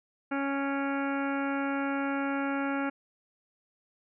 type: harmonic tone with a mistuned harmonic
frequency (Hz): 277.2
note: C#4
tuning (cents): 0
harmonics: 1 / 2 / 3 / 4 / 5 / 6 / 7 / 8 / 9 / 10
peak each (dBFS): -30 / -37 / -37 / -44 / -36 / -41 / -49 / -44 / -48 / -50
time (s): 0.31-2.9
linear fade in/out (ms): 10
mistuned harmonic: 9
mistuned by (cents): -51
effects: none